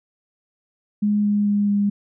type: tone with pitch steps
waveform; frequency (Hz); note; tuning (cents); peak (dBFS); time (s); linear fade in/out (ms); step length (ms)
sine; 207.7 / 206.1 / 204.6 / 203.1; G#3 / G#3 / G#3 / G#3; 0 / -13 / -26 / -38; -16; 1.02-1.9; 10; 220
effects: none